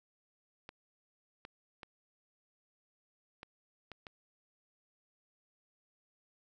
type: clicks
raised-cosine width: 0.3 ms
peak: -30 dBFS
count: 6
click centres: 0.691 / 1.451 / 1.832 / 3.431 / 3.917 / 4.068 s
effects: none